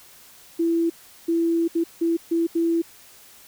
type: tone bursts at uneven times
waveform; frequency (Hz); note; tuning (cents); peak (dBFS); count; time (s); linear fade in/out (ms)
sine; 333.8; E4; +22; -18; 6; 0.59-0.9 / 1.28-1.68 / 1.75-1.84 / 2.01-2.17 / 2.31-2.47 / 2.55-2.82; 10
effects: white hiss -49 dBFS RMS until 3.47 s

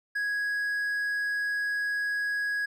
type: tone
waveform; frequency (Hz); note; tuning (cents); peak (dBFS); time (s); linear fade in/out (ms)
triangle; 1661.2; G#6; 0; -25; 0.15-2.66; 10
effects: none

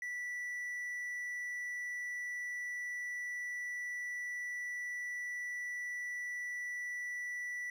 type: tone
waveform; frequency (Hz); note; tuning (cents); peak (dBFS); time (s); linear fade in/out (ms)
triangle; 1962; B6; -12; -36; 0.02-7.7; 2
effects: none

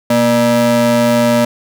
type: ring-modulated tone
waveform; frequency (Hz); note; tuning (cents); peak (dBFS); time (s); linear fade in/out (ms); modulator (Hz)
square; 179.8; F#3; -49; -7; 0.1-1.45; 5; 416
effects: none

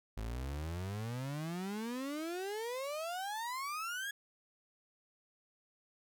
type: exponential sweep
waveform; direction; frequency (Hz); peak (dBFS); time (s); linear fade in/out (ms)
35% pulse; up; 51.91 to 1683; -36; 0.17-4.11; 5
effects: none

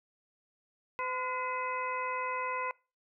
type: harmonic tone with a mistuned harmonic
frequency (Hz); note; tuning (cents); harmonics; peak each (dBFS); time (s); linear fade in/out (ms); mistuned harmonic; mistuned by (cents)
509; C5; -48; 1 / 2 / 3 / 4 / 5; -40 / -34 / -43 / -40 / -42; 0.99-2.71; 0; 3; -93
effects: noise-tail reverb RT60 0.3 s tail -23 dB re dry

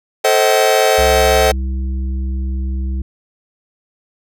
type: chord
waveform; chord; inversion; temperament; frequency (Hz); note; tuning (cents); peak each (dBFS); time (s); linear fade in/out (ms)
45% pulse; A diminished seventh; none; just; 440 / 528 / 633.6 / 760.3; A4 / C5 / Eb5 / Gb5; 0 / +16 / +31 / +47; -16; 0.24-1.52; 10
type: harmonic tone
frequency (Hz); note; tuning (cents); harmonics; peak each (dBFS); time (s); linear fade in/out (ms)
65.41; C2; 0; 1 / 3 / 5; -17 / -30 / -35; 0.98-3.02; 5
effects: none

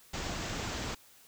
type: low-pass noise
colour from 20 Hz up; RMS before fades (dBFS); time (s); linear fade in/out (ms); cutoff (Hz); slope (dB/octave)
pink; -37; 0.13-0.95; 10; 7800; 96
effects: white hiss -59 dBFS RMS until 1.27 s

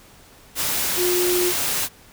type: tone in noise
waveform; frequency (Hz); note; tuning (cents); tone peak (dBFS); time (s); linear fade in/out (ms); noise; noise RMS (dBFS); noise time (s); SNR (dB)
sine; 357.5; F4; +41; -19; 0.96-1.53; 50; white; -23; 0.55-1.89; +1
effects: pink hiss -49 dBFS RMS until 2.12 s

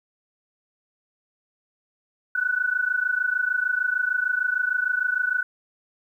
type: tone pair together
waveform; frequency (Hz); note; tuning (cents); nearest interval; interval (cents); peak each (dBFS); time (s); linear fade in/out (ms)
sine; 1473.4 / 1500; F#6 / F#6; -8 / +23; unison; 31; -24; 2.35-5.43; 5
effects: 10-bit

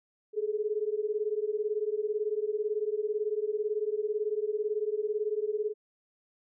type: beating tone pair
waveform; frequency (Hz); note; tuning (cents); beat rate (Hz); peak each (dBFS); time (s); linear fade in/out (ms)
sine; 415.3 / 433.3; G#4 / A4; 0 / -27; 18; -31; 0.33-5.74; 50
effects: none

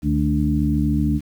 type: harmonic tone with a mistuned harmonic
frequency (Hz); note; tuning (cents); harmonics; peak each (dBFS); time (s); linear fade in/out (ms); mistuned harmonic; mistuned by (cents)
73.42; D2; 0; 1 / 2 / 3 / 4; -22 / -22 / -22 / -22; 0.02-1.21; 50; 2; +59
effects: 8-bit

